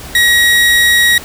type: tone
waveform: 30% pulse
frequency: 1900 Hz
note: A#6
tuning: 33 cents sharp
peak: -4 dBFS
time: 0.15-1.18 s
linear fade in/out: 2 ms
effects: added 60 Hz sine -37 dBFS peak until 1.24 s + pink hiss -30 dBFS RMS until 1.24 s